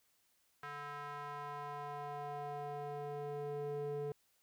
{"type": "tone with band-pass filter sweep", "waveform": "square", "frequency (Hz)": 145.2, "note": "D3", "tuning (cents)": -19, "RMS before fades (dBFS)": -43, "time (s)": [0.63, 4.12], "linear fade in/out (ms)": 2, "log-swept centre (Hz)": [1400, 400], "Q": 2.4, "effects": ["white hiss -75 dBFS RMS until 4.42 s"]}